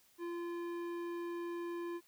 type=tone with low-pass filter; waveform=square; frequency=344 Hz; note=F4; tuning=26 cents flat; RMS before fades=-41 dBFS; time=0.18-2.01 s; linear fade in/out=50 ms; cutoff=2000 Hz; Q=0.63; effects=white hiss -68 dBFS RMS until 2.07 s